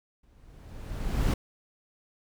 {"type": "noise with exponential growth", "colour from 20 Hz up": "brown", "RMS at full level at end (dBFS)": -21, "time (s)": [0.23, 1.34], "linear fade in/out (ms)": 5, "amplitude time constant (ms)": 240, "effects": []}